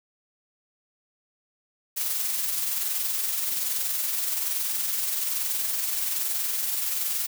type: noise with amplitude modulation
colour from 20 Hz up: blue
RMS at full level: -26 dBFS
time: 1.96-7.27 s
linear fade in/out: 20 ms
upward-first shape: sine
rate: 21.2 Hz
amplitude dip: 35%
effects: none